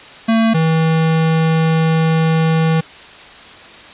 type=tone pair in turn; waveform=square; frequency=225.3 / 161.16 Hz; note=A3 / E3; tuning=+41 / -39 cents; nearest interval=tritone; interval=580 cents; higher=first; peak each=-11 / -12 dBFS; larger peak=first; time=0.28-0.54 / 0.54-2.81 s; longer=second; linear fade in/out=10 ms; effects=white hiss -37 dBFS RMS until 3.93 s + resampled to 8000 Hz